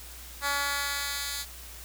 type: tone with high-pass filter sweep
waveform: 10% pulse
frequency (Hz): 283.4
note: C#4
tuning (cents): +38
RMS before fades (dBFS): -31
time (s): 0.41-1.46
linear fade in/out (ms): 50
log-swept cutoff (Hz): 990 to 3700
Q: 0.75
effects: added 60 Hz sine -46 dBFS peak until 1.84 s + white hiss -46 dBFS RMS until 1.84 s